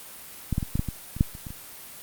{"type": "clicks", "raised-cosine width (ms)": 5, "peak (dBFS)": [-12, -11, -16, -13, -11, -16, -23, -6, -28, -24, -25], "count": 11, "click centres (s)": [0.527, 0.581, 0.628, 0.755, 0.794, 0.887, 1.166, 1.209, 1.351, 1.468, 1.505], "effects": ["white hiss -43 dBFS RMS until 2.02 s", "Opus 32 kbps"]}